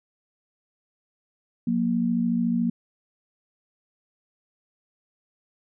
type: tone pair together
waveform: sine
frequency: 181.66 / 235.5 Hz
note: F#3 / A#3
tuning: -32 / +18 cents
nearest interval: major third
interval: 450 cents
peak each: -26 / -22 dBFS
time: 1.67-2.7 s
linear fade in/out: 5 ms
effects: none